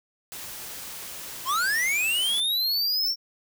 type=noise; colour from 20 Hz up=white; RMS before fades=-38 dBFS; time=0.32-2.4 s; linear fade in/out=0 ms
type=linear sweep; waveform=square; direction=up; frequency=991 to 5530 Hz; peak=-23 dBFS; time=1.45-3.16 s; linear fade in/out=50 ms
effects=none